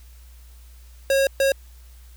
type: tone bursts at uneven times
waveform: square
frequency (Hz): 544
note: C#5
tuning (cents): -33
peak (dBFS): -17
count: 2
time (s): 1.1-1.27 / 1.4-1.52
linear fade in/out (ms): 2
effects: added 60 Hz sine -43 dBFS peak until 2.16 s + white hiss -56 dBFS RMS until 2.16 s